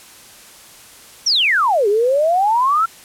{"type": "exponential two-way sweep", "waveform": "sine", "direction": "down then up", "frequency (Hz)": [5920, 394.3, 1374], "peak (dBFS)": -12, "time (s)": [1.26, 2.86], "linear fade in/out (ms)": 10, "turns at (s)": 1.88, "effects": ["white hiss -42 dBFS RMS until 3.04 s", "low-pass 12000 Hz 12 dB/octave"]}